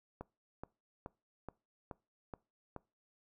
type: click train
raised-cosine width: 1 ms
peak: -29 dBFS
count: 7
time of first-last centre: 0.21-2.763 s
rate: 2.35 Hz
effects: noise-tail reverb RT60 0.3 s tail -23 dB re dry

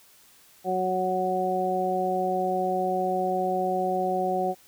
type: harmonic tone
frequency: 185 Hz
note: F#3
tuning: in tune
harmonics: 1 / 2 / 3 / 4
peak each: -33 / -29 / -30 / -26 dBFS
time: 0.64-4.55 s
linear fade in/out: 50 ms
effects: white hiss -56 dBFS RMS until 4.67 s

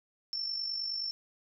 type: tone with amplitude modulation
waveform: sine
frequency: 5390 Hz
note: E8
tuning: 38 cents sharp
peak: -30 dBFS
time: 0.33-1.11 s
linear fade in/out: 0 ms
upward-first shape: sine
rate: 49.6 Hz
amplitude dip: 55%
effects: none

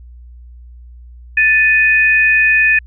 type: tone pair together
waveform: sine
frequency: 1760 / 2489 Hz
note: A6 / D#7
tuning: 0 / 0 cents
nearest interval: tritone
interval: 600 cents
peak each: -11 dBFS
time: 1.37-2.79 s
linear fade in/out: 5 ms
effects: added 60 Hz sine -34 dBFS peak until 2.86 s

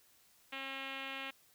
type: tone with low-pass filter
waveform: 5% pulse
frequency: 270 Hz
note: C#4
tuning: 45 cents flat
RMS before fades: -43 dBFS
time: 0.52-1.31 s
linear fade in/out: 10 ms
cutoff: 2900 Hz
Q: 2.3
effects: white hiss -67 dBFS RMS until 1.54 s

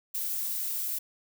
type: noise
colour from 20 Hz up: violet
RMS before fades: -32 dBFS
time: 0.14-0.99 s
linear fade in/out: 10 ms
effects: none

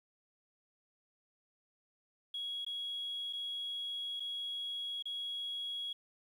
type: tone with dropouts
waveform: sine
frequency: 3322 Hz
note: G#7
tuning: in tune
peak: -36 dBFS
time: 2.34-5.93 s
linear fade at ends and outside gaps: 5 ms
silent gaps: 2.649-2.664 / 3.328-3.332 / 4.198-4.203 / 5.025-5.055 s
effects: tanh soft clip ceiling -33 dBFS + 11-bit

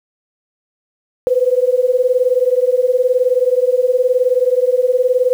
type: beating tone pair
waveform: sine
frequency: 493.9 / 512.9 Hz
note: B4 / C5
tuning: 0 / -35 cents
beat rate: 19 Hz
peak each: -14 / -14 dBFS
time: 1.27-5.33 s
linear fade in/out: 0 ms
effects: 7-bit

